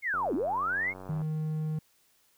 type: linear two-way sweep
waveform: sine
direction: down then up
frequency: 2227 to 227.5 to 2227 Hz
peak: -27 dBFS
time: 0.02-0.94 s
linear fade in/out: 50 ms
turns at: 0.34 s
type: click train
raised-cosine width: 1 ms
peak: -30 dBFS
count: 102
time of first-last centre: 0.14-1.217 s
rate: 93.8 Hz
type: tone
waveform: triangle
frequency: 155.56 Hz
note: D#3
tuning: in tune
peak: -27 dBFS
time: 1.09-1.79 s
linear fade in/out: 5 ms
effects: white hiss -67 dBFS RMS until 2.37 s